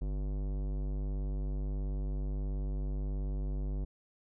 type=tone with tanh clipping; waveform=sine; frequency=49.26 Hz; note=G1; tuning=9 cents sharp; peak=-34 dBFS; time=0.01-3.85 s; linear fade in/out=10 ms; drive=18 dB; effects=none